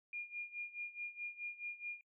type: tone with tremolo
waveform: sine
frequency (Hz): 2418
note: D7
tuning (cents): +50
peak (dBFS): -39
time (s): 0.13-2.01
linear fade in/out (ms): 2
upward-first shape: sine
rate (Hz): 4.7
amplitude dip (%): 85
effects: noise-tail reverb RT60 0.1 s tail -26 dB re dry